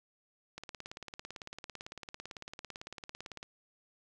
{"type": "click train", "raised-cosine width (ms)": 0.2, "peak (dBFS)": -26, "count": 52, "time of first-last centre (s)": [0.58, 3.429], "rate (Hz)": 17.9, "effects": []}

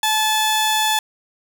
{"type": "tone pair together", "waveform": "sawtooth", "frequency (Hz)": [866, 1732], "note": ["A5", "A6"], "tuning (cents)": [-28, -28], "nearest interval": "octave", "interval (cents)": 1200, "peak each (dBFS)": -14, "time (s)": [0.03, 0.99], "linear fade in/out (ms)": 2, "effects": []}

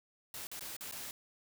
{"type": "noise with dropouts", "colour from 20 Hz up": "white", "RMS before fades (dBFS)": -44, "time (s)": [0.34, 1.11], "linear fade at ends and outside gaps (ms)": 1, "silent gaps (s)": [[0.47, 0.515], [0.594, 0.608], [0.766, 0.808], [0.913, 0.923]], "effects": []}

